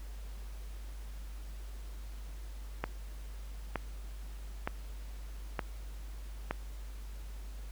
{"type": "click train", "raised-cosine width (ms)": 0.5, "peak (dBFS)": -17, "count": 5, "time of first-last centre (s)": [2.84, 6.51], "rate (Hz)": 1.09, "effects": ["added 50 Hz sine -41 dBFS peak until 7.71 s", "pink hiss -57 dBFS RMS until 7.71 s"]}